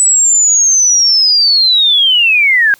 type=linear sweep; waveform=sine; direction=down; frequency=7980 to 1586 Hz; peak=-6 dBFS; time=0-2.74 s; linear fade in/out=0 ms; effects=white hiss -45 dBFS RMS until 2.79 s